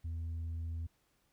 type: tone with tanh clipping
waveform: sine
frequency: 82.41 Hz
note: E2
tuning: in tune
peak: -37 dBFS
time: 0.04-0.87 s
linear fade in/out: 10 ms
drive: 2 dB
effects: pink hiss -75 dBFS RMS until 1.32 s